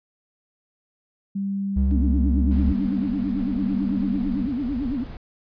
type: tone with tremolo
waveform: sine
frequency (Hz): 197.1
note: G3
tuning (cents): +10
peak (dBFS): -23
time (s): 1.35-4.47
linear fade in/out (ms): 10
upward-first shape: square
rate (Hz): 0.89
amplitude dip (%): 30
type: tone with pitch glide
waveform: triangle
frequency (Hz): 68 to 69.91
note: C#2 to C#2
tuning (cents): -33 to +15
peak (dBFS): -16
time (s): 1.76-2.73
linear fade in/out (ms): 10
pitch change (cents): +48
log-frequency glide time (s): 2.42-2.58
type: tone with vibrato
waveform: sine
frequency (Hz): 261.6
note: C4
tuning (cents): 0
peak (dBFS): -23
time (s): 1.91-5.04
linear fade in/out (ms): 10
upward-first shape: sine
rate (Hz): 9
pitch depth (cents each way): 210
type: noise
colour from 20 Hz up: brown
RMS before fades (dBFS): -35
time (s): 2.51-5.17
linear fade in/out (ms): 2
effects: resampled to 11025 Hz